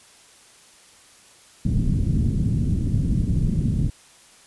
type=low-pass noise; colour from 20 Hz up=white; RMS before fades=-21 dBFS; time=1.65-3.9 s; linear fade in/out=5 ms; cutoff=200 Hz; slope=24 dB/octave; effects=white hiss -51 dBFS RMS until 4.46 s + resampled to 24000 Hz